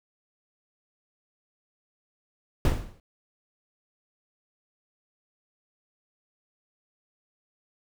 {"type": "noise with exponential decay", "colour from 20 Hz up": "brown", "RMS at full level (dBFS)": -18, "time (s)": [2.65, 3], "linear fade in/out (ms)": 1, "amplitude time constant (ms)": 76, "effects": []}